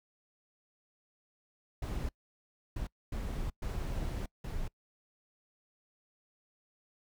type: noise bursts at uneven times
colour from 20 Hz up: brown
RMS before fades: -36 dBFS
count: 5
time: 1.82-2.09 / 2.76-2.87 / 3.12-3.5 / 3.62-4.26 / 4.44-4.68 s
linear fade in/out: 5 ms
effects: noise-tail reverb RT60 0.1 s tail -24 dB re dry